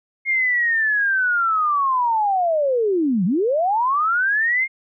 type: linear two-way sweep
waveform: sine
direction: down then up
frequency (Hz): 2150 to 166.2 to 2150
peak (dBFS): -16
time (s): 0.25-4.68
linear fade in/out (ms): 50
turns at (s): 3.25
effects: none